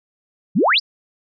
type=exponential sweep; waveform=sine; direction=up; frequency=146.83 to 5490 Hz; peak=-12 dBFS; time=0.55-0.8 s; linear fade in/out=20 ms; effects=none